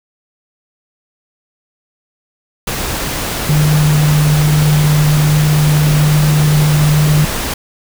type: tone in noise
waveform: sine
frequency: 150.2 Hz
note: D3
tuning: 39 cents sharp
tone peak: -8 dBFS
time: 3.49-7.25 s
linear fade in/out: 5 ms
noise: pink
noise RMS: -19 dBFS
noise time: 2.67-7.54 s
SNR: +8 dB
effects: none